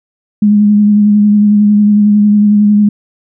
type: tone with vibrato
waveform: sine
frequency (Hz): 207.7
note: G#3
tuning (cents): 0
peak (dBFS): -4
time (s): 0.42-2.89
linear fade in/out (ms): 5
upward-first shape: sine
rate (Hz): 11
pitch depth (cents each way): 22
effects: none